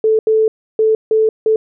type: tone bursts at uneven times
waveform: sine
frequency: 438.5 Hz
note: A4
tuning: 6 cents flat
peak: -9 dBFS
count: 5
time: 0.04-0.19 / 0.27-0.48 / 0.79-0.95 / 1.11-1.29 / 1.46-1.56 s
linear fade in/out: 2 ms
effects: none